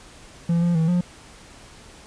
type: tone with pitch steps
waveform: triangle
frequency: 169.6 / 173 / 161.7 / 177.1 Hz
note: E3 / F3 / E3 / F3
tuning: +50 / -16 / -33 / +24 cents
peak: -15 dBFS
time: 0.49-1.01 s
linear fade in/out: 5 ms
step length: 130 ms
effects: pink hiss -46 dBFS RMS until 2.06 s + resampled to 22050 Hz